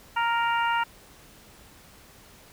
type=harmonic tone; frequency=466.2 Hz; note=A#4; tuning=in tune; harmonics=2 / 3 / 4 / 5 / 6; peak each=-24 / -28 / -34 / -37 / -34 dBFS; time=0.16-0.84 s; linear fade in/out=10 ms; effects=pink hiss -52 dBFS RMS until 2.52 s